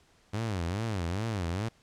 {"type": "tone with vibrato", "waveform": "sawtooth", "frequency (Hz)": 98, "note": "G2", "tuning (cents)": 0, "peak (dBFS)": -26, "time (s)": [0.33, 1.69], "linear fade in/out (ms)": 10, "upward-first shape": "sine", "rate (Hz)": 2.4, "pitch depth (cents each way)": 280, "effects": ["pink hiss -64 dBFS RMS until 1.82 s", "low-pass 8000 Hz 12 dB/octave"]}